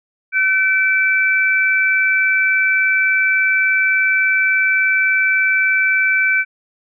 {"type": "tone pair together", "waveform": "sine", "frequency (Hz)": [1523.5, 2320], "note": ["G6", "D7"], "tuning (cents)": [-50, -22], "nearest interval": "perfect fifth", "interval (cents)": 728, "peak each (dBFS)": -15, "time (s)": [0.32, 6.45], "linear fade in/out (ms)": 50, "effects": []}